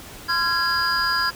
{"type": "tone cluster", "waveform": "triangle", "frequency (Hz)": [1031, 1373, 1660, 4863], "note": ["C6", "F6", "G#6", "D#8"], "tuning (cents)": [-26, -30, -1, -40], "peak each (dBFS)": [-25, -23, -22, -23], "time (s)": [0.28, 1.31], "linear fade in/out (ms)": 20, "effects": ["pink hiss -40 dBFS RMS until 1.35 s"]}